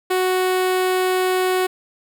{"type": "tone with notch filter", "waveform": "sawtooth", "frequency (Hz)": 370, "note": "F#4", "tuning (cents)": 0, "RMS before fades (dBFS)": -19, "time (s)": [0.1, 1.67], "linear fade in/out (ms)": 10, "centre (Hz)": 5900, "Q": 2, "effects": []}